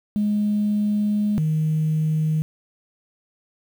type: tone pair in turn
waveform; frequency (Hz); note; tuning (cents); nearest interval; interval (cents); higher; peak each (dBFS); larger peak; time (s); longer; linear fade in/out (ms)
sine; 208.5 / 156.2; G#3 / D#3; +7 / +7; perfect fourth; 500; first; -17; neither; 0.16-1.38 / 1.38-2.42; first; 0
effects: tanh soft clip ceiling -14 dBFS + 8-bit